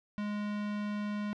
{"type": "tone with notch filter", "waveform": "square", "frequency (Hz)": 207.7, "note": "G#3", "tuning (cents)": 0, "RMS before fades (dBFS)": -35, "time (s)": [0.18, 1.33], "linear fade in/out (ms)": 0, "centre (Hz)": 540, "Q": 2, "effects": ["low-pass 3000 Hz 12 dB/octave"]}